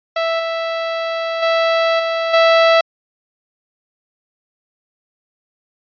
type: tone with level steps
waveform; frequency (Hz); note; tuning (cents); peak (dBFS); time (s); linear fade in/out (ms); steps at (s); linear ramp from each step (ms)
sawtooth; 659.3; E5; 0; -12 / -15 / -9 / -13 / -5; 0.16-2.81; 5; 0.39 / 1.42 / 1.99 / 2.33; 10
effects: resampled to 11025 Hz